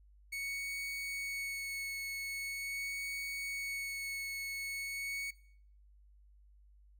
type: tone with vibrato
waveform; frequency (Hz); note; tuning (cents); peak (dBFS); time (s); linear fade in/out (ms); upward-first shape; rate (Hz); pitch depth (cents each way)
40% pulse; 2217; C#7; 0; -37; 0.32-5.31; 10; sine; 0.43; 10
effects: noise-tail reverb RT60 0.6 s tail -19 dB re dry + added 50 Hz sine -59 dBFS peak until 6.99 s